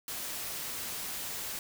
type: noise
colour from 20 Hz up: white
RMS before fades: -38 dBFS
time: 0.08-1.59 s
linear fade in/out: 2 ms
effects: none